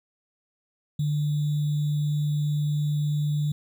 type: tone with sample-and-hold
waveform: sine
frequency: 148.5 Hz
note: D3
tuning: 20 cents sharp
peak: -22 dBFS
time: 0.99-3.52 s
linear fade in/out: 5 ms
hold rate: 3675 Hz
effects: none